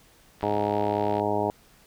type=click train; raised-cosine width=0.3 ms; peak=-25 dBFS; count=56; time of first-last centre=0.41-1.197 s; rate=69.9 Hz
type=harmonic tone; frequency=103.83 Hz; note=G#2; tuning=in tune; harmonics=1 / 2 / 3 / 4 / 5 / 6 / 7 / 8 / 9; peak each=-35 / -34 / -32 / -29 / -35 / -30 / -32 / -31 / -32 dBFS; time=0.43-1.5 s; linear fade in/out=0 ms
effects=pink hiss -57 dBFS RMS until 1.86 s